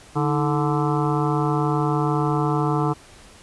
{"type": "harmonic tone with a mistuned harmonic", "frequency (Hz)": 146.3, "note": "D3", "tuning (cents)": -6, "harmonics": [1, 2, 3, 5, 6, 7, 8, 9], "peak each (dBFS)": [-22, -25, -27, -29, -30, -30, -31, -32], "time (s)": [0.15, 2.94], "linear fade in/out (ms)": 20, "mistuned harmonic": 2, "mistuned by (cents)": 120, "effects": ["pink hiss -47 dBFS RMS until 3.42 s", "resampled to 24000 Hz"]}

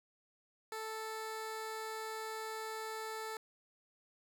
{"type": "tone", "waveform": "15% pulse", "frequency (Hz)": 440, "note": "A4", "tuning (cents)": 0, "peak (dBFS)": -34, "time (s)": [0.72, 3.37], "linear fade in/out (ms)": 2, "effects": []}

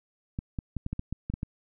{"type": "clicks", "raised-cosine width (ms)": 5, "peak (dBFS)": -19, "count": 10, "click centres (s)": [0.389, 0.588, 0.767, 0.864, 0.93, 0.994, 1.126, 1.3, 1.339, 1.431], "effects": []}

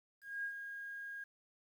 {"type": "tone with ADSR envelope", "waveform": "sine", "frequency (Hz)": 1629, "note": "G#6", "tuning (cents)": -34, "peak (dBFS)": -36, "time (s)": [0.21, 1.24], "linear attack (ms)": 230, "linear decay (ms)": 80, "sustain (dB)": -7, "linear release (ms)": 5, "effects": ["11-bit"]}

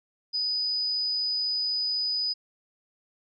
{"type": "tone", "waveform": "sine", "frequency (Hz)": 4978, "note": "D#8", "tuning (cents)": 0, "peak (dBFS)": -25, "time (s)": [0.33, 2.34], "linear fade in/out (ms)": 20, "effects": []}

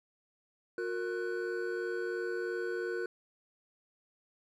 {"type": "tone cluster", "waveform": "triangle", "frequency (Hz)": [360.8, 463.7, 1491], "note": ["F#4", "A#4", "F#6"], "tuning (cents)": [-44, -9, 13], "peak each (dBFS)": [-34, -35, -39], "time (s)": [0.78, 3.06], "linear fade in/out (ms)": 2, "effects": []}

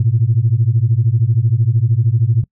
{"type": "beating tone pair", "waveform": "sine", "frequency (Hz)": [108.4, 121.4], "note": ["A2", "B2"], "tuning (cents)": [-25, -29], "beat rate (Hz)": 13, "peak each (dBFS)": [-13, -13], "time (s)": [0, 2.44], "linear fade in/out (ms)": 5, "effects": ["noise-tail reverb RT60 0.1 s tail -25 dB re dry", "tanh soft clip ceiling -4 dBFS"]}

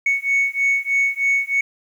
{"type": "beating tone pair", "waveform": "sine", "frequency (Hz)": [2217, 2220.2], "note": ["C#7", "C#7"], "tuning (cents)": [0, 2], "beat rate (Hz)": 3.2, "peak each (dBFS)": -18, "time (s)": [0.06, 1.61], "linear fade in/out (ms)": 5, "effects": ["tanh soft clip ceiling -12 dBFS", "8-bit"]}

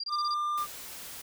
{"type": "tone bursts", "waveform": "sine", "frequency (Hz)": 4761, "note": "D8", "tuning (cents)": 23, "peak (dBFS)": -32, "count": 6, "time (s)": [0, 0.342], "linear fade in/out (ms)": 5, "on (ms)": 37, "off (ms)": 24}
{"type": "tone", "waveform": "triangle", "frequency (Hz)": 1196, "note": "D6", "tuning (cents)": 31, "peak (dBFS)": -26, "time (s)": [0.08, 0.67], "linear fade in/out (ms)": 50}
{"type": "noise", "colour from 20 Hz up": "white", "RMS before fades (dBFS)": -43, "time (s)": [0.57, 1.22], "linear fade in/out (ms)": 10}
{"effects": []}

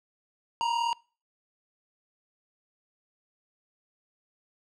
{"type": "tone pair together", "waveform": "square", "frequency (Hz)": [932.3, 971.1], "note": ["A#5", "B5"], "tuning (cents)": [0, -29], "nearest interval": "minor second", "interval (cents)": 71, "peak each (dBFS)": [-27, -33], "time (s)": [0.61, 0.93], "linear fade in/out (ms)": 0, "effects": ["noise-tail reverb RT60 0.4 s tail -26 dB re dry", "low-pass 5000 Hz 12 dB/octave"]}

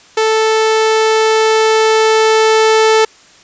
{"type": "tone with level ramp", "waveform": "sawtooth", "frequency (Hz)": 439.9, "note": "A4", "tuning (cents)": 0, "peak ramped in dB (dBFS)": [-6, -3], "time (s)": [0.17, 3.05], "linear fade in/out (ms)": 5, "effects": ["white hiss -43 dBFS RMS until 3.43 s", "resampled to 16000 Hz"]}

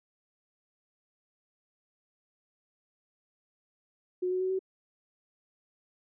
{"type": "tone with pitch steps", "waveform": "sine", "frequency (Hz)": [364, 368.9, 373.8, 378.8], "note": ["F#4", "F#4", "F#4", "F#4"], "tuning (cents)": [-28, -5, 18, 41], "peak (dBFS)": -27, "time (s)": [4.22, 4.592], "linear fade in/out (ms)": 10, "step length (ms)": 93, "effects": []}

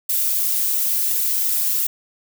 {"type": "noise with flanger", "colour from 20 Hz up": "violet", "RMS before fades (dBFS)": -20, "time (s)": [0.09, 1.87], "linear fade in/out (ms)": 5, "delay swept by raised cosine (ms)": [1.2, 6.9], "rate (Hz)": 2.9, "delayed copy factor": -0.7, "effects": []}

